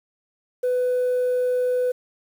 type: tone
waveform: sine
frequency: 499.3 Hz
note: B4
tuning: 19 cents sharp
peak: -17 dBFS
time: 0.63-1.92 s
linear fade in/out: 10 ms
effects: tanh soft clip ceiling -17 dBFS + 8-bit